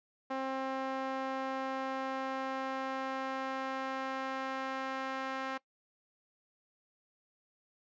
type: tone with band-pass filter sweep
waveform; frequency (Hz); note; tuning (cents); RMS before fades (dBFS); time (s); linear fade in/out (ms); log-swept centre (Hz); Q
sawtooth; 265.4; C4; +25; -37; 0.3-5.58; 10; 840 to 1300; 1
effects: noise-tail reverb RT60 0.1 s tail -21 dB re dry + resampled to 16000 Hz